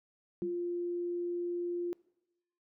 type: tone with exponential decay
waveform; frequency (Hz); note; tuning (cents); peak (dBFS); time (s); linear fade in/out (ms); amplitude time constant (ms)
sine; 192.6; G3; -30; -35; 0.42-0.56; 5; 30
type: tone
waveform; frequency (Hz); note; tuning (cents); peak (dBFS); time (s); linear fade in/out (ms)
sine; 349.2; F4; 0; -32; 0.42-1.93; 0
effects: noise-tail reverb RT60 0.9 s tail -23 dB re dry